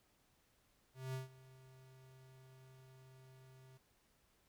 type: tone with ADSR envelope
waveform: square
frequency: 130.81 Hz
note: C3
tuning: in tune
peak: -40 dBFS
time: 0.94-3.78 s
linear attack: 200 ms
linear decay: 140 ms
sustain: -20 dB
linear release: 12 ms
effects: pink hiss -75 dBFS RMS until 4.48 s